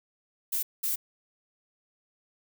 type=noise bursts at uneven times; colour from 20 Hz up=violet; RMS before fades=-29 dBFS; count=2; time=0.52-0.63 / 0.83-0.96 s; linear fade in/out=10 ms; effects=none